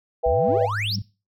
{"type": "chord", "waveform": "sine", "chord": "E minor", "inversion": "second", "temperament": "just", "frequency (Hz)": [494.4, 659.3, 791.1], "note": ["B4", "E5", "G5"], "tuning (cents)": [2, 0, 16], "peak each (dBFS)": [-19, -22, -24], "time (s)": [0.23, 0.67], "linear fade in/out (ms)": 20}
{"type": "exponential sweep", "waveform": "triangle", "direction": "up", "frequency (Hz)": [53.3, 5700], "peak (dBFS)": -23, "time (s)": [0.26, 0.96], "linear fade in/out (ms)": 5}
{"type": "tone", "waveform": "sine", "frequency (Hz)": 104.8, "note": "G#2", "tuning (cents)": 16, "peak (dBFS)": -27, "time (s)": [0.48, 1.02], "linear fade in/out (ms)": 5}
{"type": "tone with exponential growth", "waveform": "sine", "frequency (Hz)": 192.9, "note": "G3", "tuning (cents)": -28, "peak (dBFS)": -25, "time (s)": [0.83, 0.99], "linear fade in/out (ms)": 5, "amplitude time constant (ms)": 34}
{"effects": ["noise-tail reverb RT60 0.3 s tail -21 dB re dry"]}